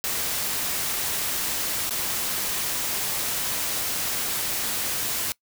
white noise with dropouts, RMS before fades -27 dBFS, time 0.04-5.32 s, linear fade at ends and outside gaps 0 ms, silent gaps 1.894-1.908 s, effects noise-tail reverb RT60 0.1 s tail -22 dB re dry

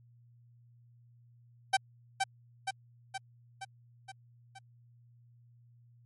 sawtooth tone with echo, 774 Hz, G5, 22 cents flat, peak -19 dBFS, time 1.73-1.77 s, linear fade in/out 10 ms, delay 470 ms, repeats 6, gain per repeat -4 dB, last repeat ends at 4.59 s, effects added 119 Hz sine -58 dBFS peak until 6.05 s + MP3 48 kbps

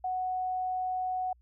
sine tone, 740 Hz, F#5, in tune, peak -29 dBFS, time 0.04-1.33 s, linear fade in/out 5 ms, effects added 60 Hz sine -59 dBFS peak until 1.41 s

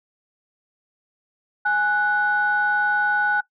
sine tone pair together, 830.6 / 1480 Hz, G#5 / F#6, 0 / 0 cents, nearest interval minor seventh, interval 1000 cents, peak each -22 / -18 dBFS, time 1.65-3.41 s, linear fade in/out 10 ms, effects noise-tail reverb RT60 0.1 s tail -19 dB re dry + tanh soft clip ceiling -10 dBFS

